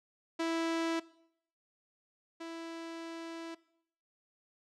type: tone pair in turn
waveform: sawtooth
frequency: 329.6 / 330.7 Hz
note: E4 / E4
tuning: 0 / +6 cents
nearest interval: unison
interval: 6 cents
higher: second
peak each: -27 / -37 dBFS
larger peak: first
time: 0.39-1 / 2.4-3.55 s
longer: second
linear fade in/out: 10 ms
effects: noise-tail reverb RT60 0.7 s tail -20 dB re dry + low-pass 6000 Hz 12 dB/octave